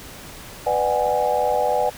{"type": "chord", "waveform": "sine", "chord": "G# half-diminished seventh", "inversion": "first", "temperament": "just", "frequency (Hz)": [498.4, 598, 747.5, 830.6], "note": ["B4", "D5", "F#5", "G#5"], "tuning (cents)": [16, 31, 17, 0], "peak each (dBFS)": -23, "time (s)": [0.66, 1.9], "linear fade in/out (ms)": 10, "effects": ["pink hiss -39 dBFS RMS until 1.97 s"]}